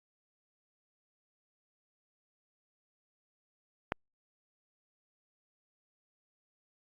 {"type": "click", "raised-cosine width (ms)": 0.5, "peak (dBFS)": -14, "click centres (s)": 3.921, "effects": ["Opus 48 kbps"]}